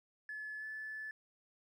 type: tone with pitch glide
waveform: triangle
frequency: 1719 to 1738 Hz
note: A6 to A6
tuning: -41 to -22 cents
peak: -38 dBFS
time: 0.29-1.11 s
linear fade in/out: 2 ms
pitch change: +19 cents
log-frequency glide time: 0.59-0.64 s
effects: tanh soft clip ceiling -39 dBFS